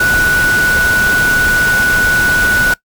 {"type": "tone in noise", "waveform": "sine", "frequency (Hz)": 1477, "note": "F#6", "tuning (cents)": -3, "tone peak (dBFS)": -9, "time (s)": [0, 2.74], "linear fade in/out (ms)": 5, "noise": "pink", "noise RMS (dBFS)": -19, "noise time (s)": [0, 2.74], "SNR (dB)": 7, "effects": ["noise-tail reverb RT60 0.1 s tail -21 dB re dry"]}